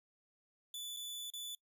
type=tone with dropouts; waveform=sawtooth; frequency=3476 Hz; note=A7; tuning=22 cents flat; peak=-39 dBFS; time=0.74-1.55 s; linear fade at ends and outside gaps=2 ms; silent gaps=0.965-0.969 / 1.302-1.336 s; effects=noise-tail reverb RT60 0.1 s tail -23 dB re dry